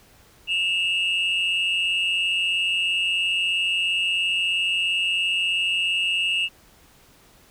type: tone pair together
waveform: sine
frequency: 2663 / 2846 Hz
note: E7 / F7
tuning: +17 / +32 cents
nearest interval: minor second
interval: 115 cents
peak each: -21 dBFS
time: 0.47-6.49 s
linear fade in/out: 50 ms
effects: tanh soft clip ceiling -17 dBFS + pink hiss -54 dBFS RMS until 7.5 s